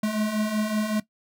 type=beating tone pair; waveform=square; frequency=210 / 215.3 Hz; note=G#3 / A3; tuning=+19 / -37 cents; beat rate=5.3 Hz; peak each=-31 / -25 dBFS; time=0.03-1 s; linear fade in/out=5 ms; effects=noise-tail reverb RT60 0.1 s tail -17 dB re dry